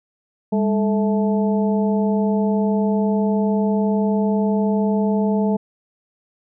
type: harmonic tone with a mistuned harmonic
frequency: 217.7 Hz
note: A3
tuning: 18 cents flat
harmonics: 1 / 2 / 3 / 4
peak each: -17 / -23 / -27 / -29 dBFS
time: 0.52-5.57 s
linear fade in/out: 10 ms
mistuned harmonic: 1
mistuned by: -120 cents
effects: none